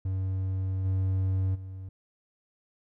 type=tone with level steps; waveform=triangle; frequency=94.7 Hz; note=F#2; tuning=41 cents sharp; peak=-25 / -22 / -35 dBFS; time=0.05-1.89 s; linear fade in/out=5 ms; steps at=0.84 / 1.54 s; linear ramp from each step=20 ms; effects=none